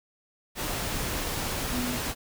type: tone in noise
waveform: sine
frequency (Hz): 246.9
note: B3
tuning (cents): 0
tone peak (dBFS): -30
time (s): 1.7-1.99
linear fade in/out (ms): 50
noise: pink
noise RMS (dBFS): -31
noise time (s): 0.55-2.15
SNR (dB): -2
effects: none